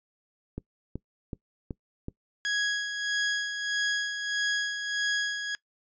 click train, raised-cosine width 3 ms, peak -21 dBFS, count 5, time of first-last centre 0.58-2.084 s, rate 2.66 Hz
sawtooth tone with tremolo, 1661 Hz, G#6, in tune, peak -21 dBFS, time 2.45-5.55 s, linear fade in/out 0 ms, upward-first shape sine, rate 1.6 Hz, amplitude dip 55%
effects noise-tail reverb RT60 0.1 s tail -22 dB re dry + resampled to 16000 Hz

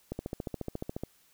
click train, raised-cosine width 2 ms, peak -21 dBFS, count 14, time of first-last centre 0.12-1.035 s, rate 14.2 Hz, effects white hiss -65 dBFS RMS until 1.33 s

